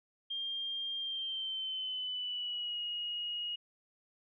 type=tone with pitch glide; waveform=sine; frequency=3200 to 2884 Hz; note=G7 to F#7; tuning=+35 to -45 cents; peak=-35 dBFS; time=0.3-3.56 s; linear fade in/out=10 ms; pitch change=-180 cents; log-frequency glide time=0.98-2.81 s; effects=none